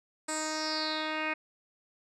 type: tone with low-pass filter sweep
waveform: 10% pulse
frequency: 311.1 Hz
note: D#4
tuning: in tune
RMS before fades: -33 dBFS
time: 0.28-1.34 s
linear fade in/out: 10 ms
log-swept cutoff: 8400 to 2400 Hz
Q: 6.4
effects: none